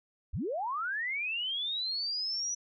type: linear sweep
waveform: sine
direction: up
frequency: 35.62 to 5920 Hz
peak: -31 dBFS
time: 0.33-2.55 s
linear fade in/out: 10 ms
effects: none